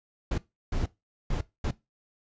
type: noise bursts at uneven times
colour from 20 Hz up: brown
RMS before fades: -28 dBFS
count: 4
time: 0.31-0.38 / 0.72-0.86 / 1.3-1.41 / 1.64-1.71 s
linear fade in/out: 5 ms
effects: noise-tail reverb RT60 0.2 s tail -18 dB re dry + resampled to 16000 Hz